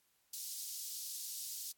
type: high-pass noise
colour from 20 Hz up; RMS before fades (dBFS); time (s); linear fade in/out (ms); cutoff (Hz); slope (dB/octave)
pink; -44; 0.33-1.72; 5; 4600; 24
effects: white hiss -75 dBFS RMS until 1.77 s + AAC 64 kbps